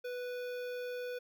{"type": "tone with notch filter", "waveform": "square", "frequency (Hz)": 493.9, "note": "B4", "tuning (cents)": 0, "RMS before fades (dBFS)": -40, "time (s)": [0.04, 1.19], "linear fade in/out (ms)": 10, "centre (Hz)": 8300, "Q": 0.6, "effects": []}